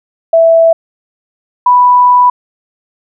sine tone pair in turn, 659.3 / 987.8 Hz, E5 / B5, 0 / 0 cents, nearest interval perfect fifth, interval 700 cents, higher second, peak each -3 dBFS, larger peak neither, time 0.33-0.73 / 1.66-2.3 s, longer second, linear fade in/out 5 ms, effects none

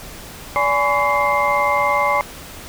sine tone cluster, 578 / 835 / 1014 / 1131 / 2098 Hz, D5 / G#5 / B5 / C#6 / C7, -28 / +9 / +45 / +34 / +4 cents, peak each -21 dBFS, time 0.56-2.21 s, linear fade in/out 0 ms, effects pink hiss -36 dBFS RMS until 2.68 s

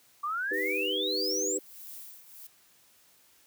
sine exponential sweep, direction up, 1142 to 7902 Hz, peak -29 dBFS, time 0.23-1.58 s, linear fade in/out 10 ms
sine chord, Eb augmented, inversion none, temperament equal, 311.1 / 392 / 493.9 Hz, Eb4 / G4 / B4, 0 / 0 / 0 cents, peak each -37 / -34 / -35 dBFS, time 0.51-1.59 s, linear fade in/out 5 ms
violet noise with tremolo, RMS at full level -43 dBFS, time 0.53-2.47 s, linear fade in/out 5 ms, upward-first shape triangle, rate 1.6 Hz, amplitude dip 80%
effects white hiss -62 dBFS RMS until 3.46 s + high-pass 60 Hz 12 dB/octave

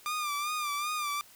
sawtooth tone with vibrato, 1195 Hz, D6, 30 cents sharp, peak -27 dBFS, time 0.06-1.21 s, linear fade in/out 0 ms, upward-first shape sine, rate 2.6 Hz, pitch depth 59 cents each way, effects white hiss -56 dBFS RMS until 1.35 s

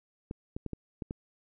clicks, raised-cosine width 3 ms, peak -23 dBFS, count 6, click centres 0.311 / 0.565 / 0.663 / 0.733 / 1.022 / 1.109 s, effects none

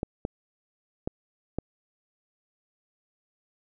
clicks, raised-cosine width 2 ms, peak -15 dBFS, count 4, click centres 0.031 / 0.251 / 1.075 / 1.586 s, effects none

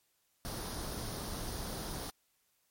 pink noise with comb filter, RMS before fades -40 dBFS, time 0.45-2.1 s, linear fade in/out 0 ms, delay 0.2 ms, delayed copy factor +0.55, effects white hiss -75 dBFS RMS until 2.7 s + MP3 64 kbps

